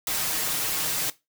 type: noise with comb filter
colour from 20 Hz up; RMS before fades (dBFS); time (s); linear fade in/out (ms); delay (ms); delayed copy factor
white; -27; 0.07-1.1; 2; 6.4; +0.85
effects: noise-tail reverb RT60 0.2 s tail -17 dB re dry